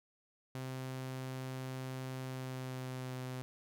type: tone with pitch glide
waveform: sawtooth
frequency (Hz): 130.3 to 128.14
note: C3 to C3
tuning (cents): -7 to -36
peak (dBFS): -36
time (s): 0.55-3.42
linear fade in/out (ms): 0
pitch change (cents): -29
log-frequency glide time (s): 2.22-3.16
effects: none